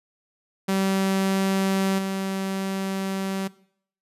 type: tone with level steps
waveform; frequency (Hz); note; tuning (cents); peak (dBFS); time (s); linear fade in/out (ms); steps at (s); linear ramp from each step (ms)
sawtooth; 192.8; G3; -28; -17 / -22; 0.68-3.48; 10; 1.98; 10
effects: noise-tail reverb RT60 0.6 s tail -19 dB re dry + resampled to 32000 Hz